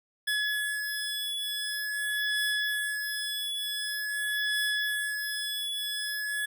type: beating tone pair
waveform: 25% pulse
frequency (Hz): 1700 / 1700.46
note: G#6 / G#6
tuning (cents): +40 / +40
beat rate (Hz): 0.46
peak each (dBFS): -28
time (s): 0.27-6.46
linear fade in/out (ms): 10
effects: none